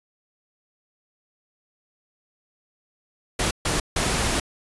pink noise bursts at uneven times, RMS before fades -23 dBFS, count 3, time 3.39-3.51 / 3.65-3.8 / 3.96-4.4 s, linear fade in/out 5 ms, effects resampled to 24000 Hz

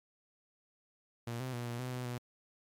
sawtooth tone with pitch steps, 118 / 128.9 / 120.3 / 119.2 / 126.7 / 125.3 / 122.3 Hz, A#2 / C3 / B2 / A#2 / B2 / B2 / B2, +22 / -26 / -45 / +39 / +45 / +25 / -16 cents, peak -33 dBFS, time 1.27-2.18 s, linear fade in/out 5 ms, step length 130 ms, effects MP3 96 kbps

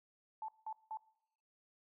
sine tone bursts, 875 Hz, A5, 10 cents flat, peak -40 dBFS, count 3, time 0.42-0.972 s, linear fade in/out 2 ms, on 64 ms, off 180 ms, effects noise-tail reverb RT60 0.8 s tail -21 dB re dry

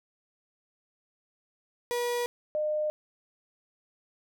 35% pulse / sine tone pair in turn, 482.6 / 608 Hz, B4 / D#5, -40 / -40 cents, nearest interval major third, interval 400 cents, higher second, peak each -26 dBFS, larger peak neither, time 1.91-2.26 / 2.55-2.9 s, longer neither, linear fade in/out 0 ms, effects none

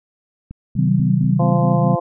click train, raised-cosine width 5 ms, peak -20 dBFS, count 4, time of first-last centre 0.51-1.242 s, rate 4.1 Hz
sine chord, C diminished, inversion none, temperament just, 130.81 / 156.98 / 188.37 Hz, C3 / Eb3 / Gb3, 0 / +16 / +31 cents, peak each -18 dBFS, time 0.76-1.96 s, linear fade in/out 10 ms
sine tone with vibrato, 220 Hz, A3, in tune, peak -24 dBFS, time 0.78-1.94 s, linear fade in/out 10 ms, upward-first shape square, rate 4.7 Hz, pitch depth 220 cents each way
harmonic tone, 172.8 Hz, F3, 18 cents flat, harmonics 2 / 3 / 4 / 5 / 6, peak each -28 / -23 / -22 / -29 / -27 dBFS, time 1.39-2 s, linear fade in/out 10 ms
effects none

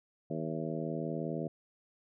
harmonic tone with a mistuned harmonic, 79.7 Hz, D#2, 42 cents sharp, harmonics 2 / 3 / 4 / 5 / 6 / 7 / 8, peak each -38 / -40 / -41 / -42 / -43 / -43 / -44 dBFS, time 0.3-1.48 s, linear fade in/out 5 ms, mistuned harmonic 8, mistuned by +68 cents, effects none

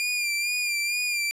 sawtooth tone with vibrato, 2401 Hz, D7, 38 cents sharp, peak -21 dBFS, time 0-1.31 s, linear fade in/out 0 ms, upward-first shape sine, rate 2.2 Hz, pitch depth 43 cents each way, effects low-pass 12000 Hz 12 dB/octave

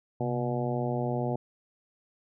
harmonic tone with a mistuned harmonic, 121.3 Hz, B2, 31 cents flat, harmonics 1 / 2 / 3 / 4 / 5 / 6 / 7, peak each -31 / -34 / -35 / -36 / -36 / -37 / -40 dBFS, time 0.2-1.36 s, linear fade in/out 5 ms, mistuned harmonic 1, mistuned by +120 cents, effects none

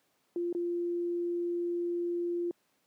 sine tone with dropouts, 346.8 Hz, F4, 12 cents flat, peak -29 dBFS, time 0.36-2.51 s, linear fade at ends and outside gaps 1 ms, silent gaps 0.527-0.549 s, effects pink hiss -73 dBFS RMS until 2.86 s + high-pass 200 Hz 12 dB/octave

